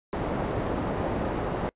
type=low-pass noise; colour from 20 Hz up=white; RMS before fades=-29 dBFS; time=0.13-1.69 s; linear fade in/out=0 ms; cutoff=620 Hz; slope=12 dB/octave; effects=noise-tail reverb RT60 0.1 s tail -25 dB re dry + resampled to 8000 Hz